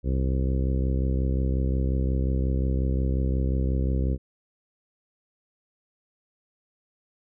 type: harmonic tone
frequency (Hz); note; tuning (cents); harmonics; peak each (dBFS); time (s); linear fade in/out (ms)
65.6; C2; +5; 1 / 2 / 3 / 4 / 5 / 6 / 7 / 8; -23 / -29 / -33 / -35 / -37 / -39 / -40 / -41; 0.03-4.18; 50
effects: none